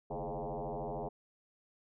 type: tone with frequency modulation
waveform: sine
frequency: 133.5 Hz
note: C3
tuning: 35 cents sharp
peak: -36 dBFS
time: 0.1-1.09 s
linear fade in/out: 10 ms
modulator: 93.4 Hz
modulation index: 8
effects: none